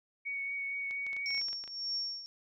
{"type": "tone with vibrato", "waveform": "sine", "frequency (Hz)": 2232, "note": "C#7", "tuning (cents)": 11, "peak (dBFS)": -34, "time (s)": [0.25, 1.41], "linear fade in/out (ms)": 20, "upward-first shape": "triangle", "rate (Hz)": 4.3, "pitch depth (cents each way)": 15}
{"type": "clicks", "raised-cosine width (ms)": 0.2, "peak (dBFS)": -32, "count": 12, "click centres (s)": [0.91, 1.066, 1.131, 1.166, 1.306, 1.347, 1.378, 1.415, 1.485, 1.53, 1.639, 1.677]}
{"type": "tone with tremolo", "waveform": "sine", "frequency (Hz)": 5500, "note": "F8", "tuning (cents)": -27, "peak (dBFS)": -31, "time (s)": [1.26, 2.26], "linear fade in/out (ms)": 0, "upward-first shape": "triangle", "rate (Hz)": 1.8, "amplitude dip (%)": 80}
{"effects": []}